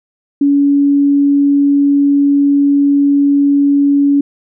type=tone; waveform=sine; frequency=283 Hz; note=C#4; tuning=36 cents sharp; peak=-7 dBFS; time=0.41-4.21 s; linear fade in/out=5 ms; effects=none